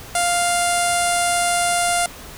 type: tone with low-pass filter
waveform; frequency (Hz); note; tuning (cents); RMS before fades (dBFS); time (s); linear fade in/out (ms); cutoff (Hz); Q
sawtooth; 699; F5; +1; -19; 0.15-2.06; 2; 9600; 5.2
effects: pink hiss -38 dBFS RMS until 2.37 s